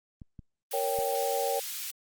clicks, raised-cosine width 5 ms, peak -32 dBFS, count 3, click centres 0.218 / 0.392 / 0.988 s
white high-pass noise, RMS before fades -37 dBFS, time 0.71-1.91 s, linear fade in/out 5 ms, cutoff 2100 Hz, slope 12 dB/octave
sine chord, G diminished, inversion first, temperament equal, 466.2 / 554.4 / 784 Hz, Bb4 / Db5 / G5, 0 / 0 / 0 cents, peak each -32 / -31 / -31 dBFS, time 0.73-1.6 s, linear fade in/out 10 ms
effects Opus 32 kbps

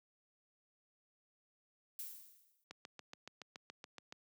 violet noise with exponential decay, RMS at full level -43 dBFS, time 1.99-2.64 s, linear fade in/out 1 ms, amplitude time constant 140 ms
click train, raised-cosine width 0.2 ms, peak -31 dBFS, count 11, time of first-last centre 2.71-4.124 s, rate 7.07 Hz
effects high-pass 150 Hz 12 dB/octave

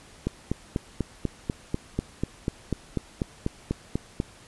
click train, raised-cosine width 3 ms, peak -12 dBFS, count 17, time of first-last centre 0.27-4.201 s, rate 4.07 Hz, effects pink hiss -51 dBFS RMS until 4.47 s + resampled to 24000 Hz

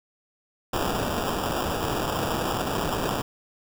white noise with sample-and-hold, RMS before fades -27 dBFS, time 0.73-3.22 s, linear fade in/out 5 ms, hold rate 2100 Hz, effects none

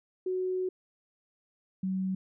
sine tone pair in turn, 370 / 188.78 Hz, F#4 / F#3, 0 / +35 cents, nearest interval octave, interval 1165 cents, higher first, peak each -28 dBFS, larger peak neither, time 0.26-0.69 / 1.83-2.15 s, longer first, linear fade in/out 5 ms, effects none

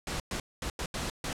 pink noise bursts at uneven times, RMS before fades -34 dBFS, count 6, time 0.07-0.2 / 0.31-0.4 / 0.62-0.7 / 0.79-0.86 / 0.94-1.1 / 1.24-1.33 s, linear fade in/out 2 ms, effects low-pass 9000 Hz 12 dB/octave

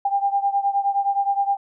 sine beating tone pair, 795 / 804.6 Hz, G5 / G5, +24 / +45 cents, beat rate 9.6 Hz, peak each -20 / -23 dBFS, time 0.05-1.57 s, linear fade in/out 5 ms, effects none

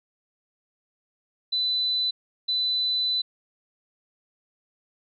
sine tone bursts at uneven times, 4000 Hz, B7, 21 cents sharp, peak -22 dBFS, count 2, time 1.52-2.11 / 2.48-3.22 s, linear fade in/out 10 ms, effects none

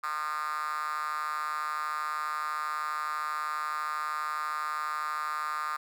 5% pulse tone with high-pass filter, 152.3 Hz, D#3, 37 cents flat, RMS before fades -33 dBFS, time 0.03-5.77 s, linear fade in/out 10 ms, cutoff 1200 Hz, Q 7.4, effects none

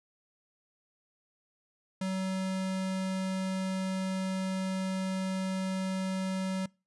square tone, 189.1 Hz, F#3, 38 cents sharp, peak -31 dBFS, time 2.01-6.66 s, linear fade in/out 5 ms, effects noise-tail reverb RT60 0.3 s tail -25 dB re dry + resampled to 24000 Hz

